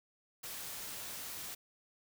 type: noise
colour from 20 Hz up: white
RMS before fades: -44 dBFS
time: 0.43-1.55 s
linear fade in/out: 10 ms
effects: none